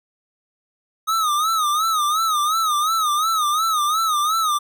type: tone with vibrato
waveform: square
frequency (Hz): 1253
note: D#6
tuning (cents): +12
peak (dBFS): -18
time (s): 1.07-4.59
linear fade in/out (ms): 20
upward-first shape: sine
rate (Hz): 2.8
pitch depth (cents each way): 110
effects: none